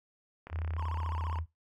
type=click train; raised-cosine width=0.5 ms; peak=-29 dBFS; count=32; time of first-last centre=0.47-1.387 s; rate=33.8 Hz
type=tone; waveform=sine; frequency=81.5 Hz; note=E2; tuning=19 cents flat; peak=-32 dBFS; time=0.5-1.46 s; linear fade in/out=50 ms
type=tone with vibrato; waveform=triangle; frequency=985 Hz; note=B5; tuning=5 cents flat; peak=-38 dBFS; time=0.78-1.39 s; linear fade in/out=5 ms; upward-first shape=triangle; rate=15 Hz; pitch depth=240 cents each way
effects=noise-tail reverb RT60 0.2 s tail -20 dB re dry